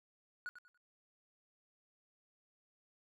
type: tone with echo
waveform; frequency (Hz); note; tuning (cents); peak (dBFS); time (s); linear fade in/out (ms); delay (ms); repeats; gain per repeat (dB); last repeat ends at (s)
triangle; 1459; F#6; -25; -38; 0.46-0.49; 0; 95; 3; -11; 0.775
effects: none